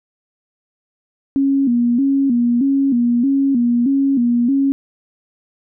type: tone with vibrato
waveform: sine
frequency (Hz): 256.3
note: C4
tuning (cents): -36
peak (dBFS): -12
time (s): 1.36-4.72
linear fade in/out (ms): 0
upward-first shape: square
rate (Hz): 1.6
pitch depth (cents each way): 120
effects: none